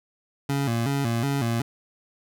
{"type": "tone with vibrato", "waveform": "25% pulse", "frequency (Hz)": 127.3, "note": "C3", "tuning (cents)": -47, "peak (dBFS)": -19, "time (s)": [0.49, 1.62], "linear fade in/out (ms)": 5, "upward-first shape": "square", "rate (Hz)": 2.7, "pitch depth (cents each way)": 160, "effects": []}